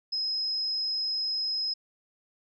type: tone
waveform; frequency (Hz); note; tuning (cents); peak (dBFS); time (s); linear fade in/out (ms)
sine; 5110; D#8; +45; -27; 0.12-1.74; 10
effects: none